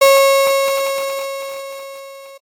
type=tone with level ramp; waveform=35% pulse; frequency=547 Hz; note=C#5; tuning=23 cents flat; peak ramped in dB=-4 to -34 dBFS; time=0.01-2.38 s; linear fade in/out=10 ms; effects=AAC 48 kbps